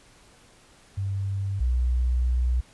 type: tone pair in turn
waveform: sine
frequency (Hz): 98 / 61.74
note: G2 / B1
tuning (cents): 0 / 0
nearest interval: minor sixth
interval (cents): 800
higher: first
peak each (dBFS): -25 / -20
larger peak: second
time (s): 0.97-1.6 / 1.6-2.61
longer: second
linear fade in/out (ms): 10
effects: pink hiss -55 dBFS RMS until 2.73 s + resampled to 24000 Hz